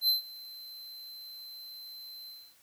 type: tone with ADSR envelope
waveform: square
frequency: 4083 Hz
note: C8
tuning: 43 cents flat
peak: -22 dBFS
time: 0.01-2.56 s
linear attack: 74 ms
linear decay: 130 ms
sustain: -22 dB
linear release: 280 ms
effects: white hiss -63 dBFS RMS until 2.62 s